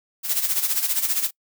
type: noise with tremolo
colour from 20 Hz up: blue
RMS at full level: -20 dBFS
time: 0.23-1.31 s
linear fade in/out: 50 ms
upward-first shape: sine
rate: 15 Hz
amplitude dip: 70%
effects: noise-tail reverb RT60 0.1 s tail -25 dB re dry